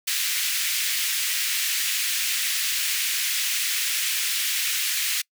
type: high-pass noise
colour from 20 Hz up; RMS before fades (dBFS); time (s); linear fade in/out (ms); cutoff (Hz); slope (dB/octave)
pink; -25; 0.07-5.22; 10; 2000; 24
effects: noise-tail reverb RT60 0.1 s tail -26 dB re dry